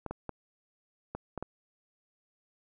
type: clicks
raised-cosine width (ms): 1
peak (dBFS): -22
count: 6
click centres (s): 0.063 / 0.11 / 0.293 / 1.15 / 1.377 / 1.426
effects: none